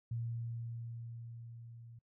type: tone with level ramp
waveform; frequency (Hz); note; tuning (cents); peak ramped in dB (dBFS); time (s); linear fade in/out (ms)
sine; 116.54; A#2; 0; -35 to -51; 0.11-1.99; 5
effects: noise-tail reverb RT60 0.1 s tail -26 dB re dry